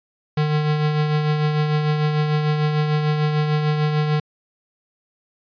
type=tone with tremolo; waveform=square; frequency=151.3 Hz; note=D#3; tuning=48 cents flat; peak=-16 dBFS; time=0.37-4.2 s; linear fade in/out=5 ms; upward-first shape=triangle; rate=6.7 Hz; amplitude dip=45%; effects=resampled to 11025 Hz